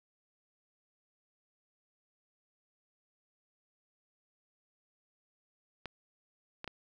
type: clicks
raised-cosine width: 0.3 ms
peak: -24 dBFS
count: 3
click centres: 5.857 / 6.644 / 6.677 s
effects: none